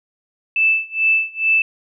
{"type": "tone with tremolo", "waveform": "sine", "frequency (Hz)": 2637, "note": "E7", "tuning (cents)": 0, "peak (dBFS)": -11, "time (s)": [0.56, 1.62], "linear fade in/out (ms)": 2, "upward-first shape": "sine", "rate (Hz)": 2.3, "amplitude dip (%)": 95, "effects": []}